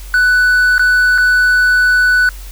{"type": "tone with dropouts", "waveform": "triangle", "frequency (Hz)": 1489, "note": "F#6", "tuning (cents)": 11, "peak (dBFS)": -6, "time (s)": [0.14, 2.29], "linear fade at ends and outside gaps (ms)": 1, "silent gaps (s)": [[0.781, 0.794], [1.179, 1.183]], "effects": ["added 46 Hz sine -27 dBFS peak until 2.51 s", "white hiss -38 dBFS RMS until 2.51 s"]}